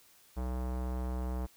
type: tone with low-pass filter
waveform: square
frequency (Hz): 62.7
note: B1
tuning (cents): +27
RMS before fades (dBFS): -35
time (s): 0.36-1.47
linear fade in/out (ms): 20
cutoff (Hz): 970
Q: 1.3
effects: white hiss -62 dBFS RMS until 1.56 s